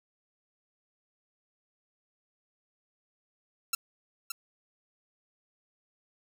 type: tone with echo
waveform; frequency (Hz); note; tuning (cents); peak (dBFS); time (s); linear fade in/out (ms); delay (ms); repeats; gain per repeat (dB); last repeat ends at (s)
5% pulse; 1346; E6; +36; -14; 3.73-3.75; 5; 570; 1; -7; 4.32
effects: none

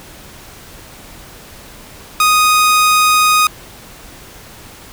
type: tone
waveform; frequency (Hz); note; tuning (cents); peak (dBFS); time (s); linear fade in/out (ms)
sawtooth; 1244.5; D#6; 0; -5; 2.2-3.47; 2
effects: pink hiss -37 dBFS RMS until 4.92 s

